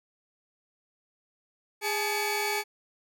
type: tone cluster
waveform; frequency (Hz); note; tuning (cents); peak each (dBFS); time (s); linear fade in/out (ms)
sawtooth; 411.7 / 863 / 2261; G#4 / A5 / C#7; -15 / -34 / +34; -28; 1.81-2.64; 50
effects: none